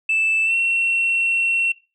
sine tone with pitch glide, 2639 to 2718 Hz, E7 to F7, +1 to -48 cents, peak -15 dBFS, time 0.09-1.72 s, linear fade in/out 5 ms, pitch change +51 cents, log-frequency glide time 0.44-0.54 s, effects noise-tail reverb RT60 0.3 s tail -19 dB re dry + tanh soft clip ceiling -13 dBFS

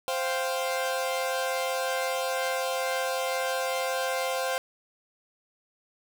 sawtooth chord, C suspended fourth, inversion none, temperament equal, 523.3 / 698.5 / 784 Hz, C5 / F5 / G5, 0 / 0 / 0 cents, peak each -25 / -29 / -31 dBFS, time 0.08-4.58 s, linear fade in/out 0 ms, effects none

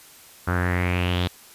sawtooth tone with low-pass filter sweep, 89.3 Hz, F2, 39 cents sharp, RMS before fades -23 dBFS, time 0.47-1.28 s, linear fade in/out 10 ms, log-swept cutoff 1400 to 3700 Hz, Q 5, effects white hiss -48 dBFS RMS until 1.54 s + resampled to 32000 Hz

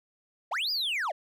triangle linear two-way sweep, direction up then down, 523.3 to 5050 to 523.3 Hz, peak -26 dBFS, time 0.51-1.12 s, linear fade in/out 10 ms, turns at 0.71 s, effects none

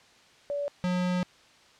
sine / square tone pair in turn, 574 / 180.45 Hz, D5 / F#3, -40 / -43 cents, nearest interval octave + minor sixth, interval 2003 cents, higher first, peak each -28 / -26 dBFS, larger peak second, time 0.5-0.68 / 0.84-1.23 s, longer second, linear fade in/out 0 ms, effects white hiss -57 dBFS RMS until 1.79 s + low-pass 5000 Hz 12 dB/octave

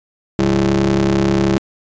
30% pulse ring-modulated tone, 70.6 Hz, C#2, 32 cents sharp, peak -7 dBFS, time 0.39-1.58 s, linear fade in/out 0 ms, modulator 263 Hz, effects resampled to 16000 Hz

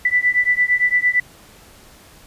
sine beating tone pair, 1975.5 / 1984.3 Hz, B6 / B6, 0 / +8 cents, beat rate 8.8 Hz, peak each -17 dBFS, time 0.05-1.2 s, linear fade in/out 5 ms, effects pink hiss -46 dBFS RMS until 2.26 s + resampled to 32000 Hz

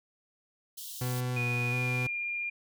white high-pass noise, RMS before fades -42 dBFS, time 0.77-1.21 s, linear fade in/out 10 ms, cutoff 2900 Hz, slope 96 dB/octave
40% pulse tone with vibrato, 123.47 Hz, B2, in tune, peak -29 dBFS, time 1.01-2.07 s, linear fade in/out 5 ms, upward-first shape square, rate 1.4 Hz, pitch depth 22 cents each way
sine tone with pitch glide, 2468 to 2405 Hz, D#7 to D7, -15 to +41 cents, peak -31 dBFS, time 1.36-2.5 s, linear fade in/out 10 ms, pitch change -44 cents, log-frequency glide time 1.68-1.9 s
effects none

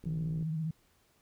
click train, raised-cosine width 3 ms, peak -34 dBFS, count 24, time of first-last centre 0.04-0.425 s, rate 59.7 Hz
sine tone with vibrato, 158.7 Hz, D#3, 35 cents sharp, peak -31 dBFS, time 0.06-0.71 s, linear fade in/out 5 ms, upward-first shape triangle, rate 15 Hz, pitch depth 68 cents each way
effects pink hiss -69 dBFS RMS until 1.21 s

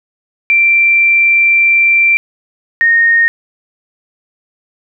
sine tone pair in turn, 2354 / 1850.4 Hz, D7 / A#6, +3 / -13 cents, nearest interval major third, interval 416 cents, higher first, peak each -6 dBFS, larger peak neither, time 0.5-2.17 / 2.81-3.28 s, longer first, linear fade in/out 0 ms, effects none

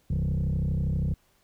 sine tone with frequency modulation, 111.1 Hz, A2, 17 cents sharp, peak -21 dBFS, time 0.1-1.14 s, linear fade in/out 5 ms, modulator 32.5 Hz, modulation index 2, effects tanh soft clip ceiling -23 dBFS + pink hiss -66 dBFS RMS until 1.43 s

